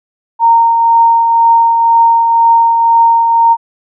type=tone with tremolo; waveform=sine; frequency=923 Hz; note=A#5; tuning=17 cents flat; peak=-3 dBFS; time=0.39-3.57 s; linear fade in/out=50 ms; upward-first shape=triangle; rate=2 Hz; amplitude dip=40%; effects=none